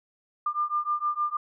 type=beating tone pair; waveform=sine; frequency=1196 / 1202.5 Hz; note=D6 / D6; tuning=+31 / +41 cents; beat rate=6.5 Hz; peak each=-28 dBFS; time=0.46-1.37 s; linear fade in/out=5 ms; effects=none